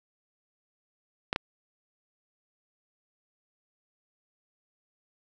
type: clicks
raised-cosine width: 0.3 ms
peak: -11 dBFS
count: 2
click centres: 1.329 / 1.361 s
effects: none